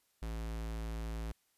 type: tone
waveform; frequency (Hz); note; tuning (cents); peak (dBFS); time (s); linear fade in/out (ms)
square; 55.4; A1; +13; -38; 0.22-1.32; 5
effects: white hiss -75 dBFS RMS until 1.57 s + resampled to 32000 Hz